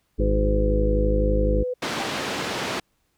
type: harmonic tone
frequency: 51.91 Hz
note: G#1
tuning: in tune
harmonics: 1 / 2 / 3 / 4 / 6 / 7 / 8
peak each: -20 / -30 / -33 / -29 / -29 / -35 / -30 dBFS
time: 0.18-1.64 s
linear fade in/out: 20 ms
type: tone with vibrato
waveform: sine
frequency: 504 Hz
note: B4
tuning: 35 cents sharp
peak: -24 dBFS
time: 0.2-1.74 s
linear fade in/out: 10 ms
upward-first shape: sine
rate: 1.1 Hz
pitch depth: 20 cents each way
type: band-pass noise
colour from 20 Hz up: pink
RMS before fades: -28 dBFS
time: 1.82-2.8 s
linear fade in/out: 5 ms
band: 210 to 4800 Hz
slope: 12 dB/octave
type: tone with exponential decay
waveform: sine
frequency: 790 Hz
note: G5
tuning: 13 cents sharp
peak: -25 dBFS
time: 2-2.13 s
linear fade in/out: 2 ms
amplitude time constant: 28 ms
effects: pink hiss -70 dBFS RMS until 3.17 s